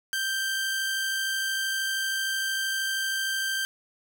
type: tone pair together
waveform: sawtooth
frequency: 1568 / 3189 Hz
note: G6 / G7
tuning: 0 / +29 cents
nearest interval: octave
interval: 1229 cents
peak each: -23 / -35 dBFS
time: 0.13-3.65 s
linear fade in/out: 0 ms
effects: none